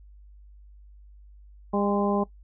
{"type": "harmonic tone with a mistuned harmonic", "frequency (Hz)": 202, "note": "G#3", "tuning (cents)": -48, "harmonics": [1, 2, 3, 4, 5], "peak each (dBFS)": [-25, -28, -30, -31, -32], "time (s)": [1.73, 2.24], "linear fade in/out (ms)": 10, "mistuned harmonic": 5, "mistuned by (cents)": 39, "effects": ["noise-tail reverb RT60 0.1 s tail -18 dB re dry", "added 50 Hz sine -47 dBFS peak until 2.43 s"]}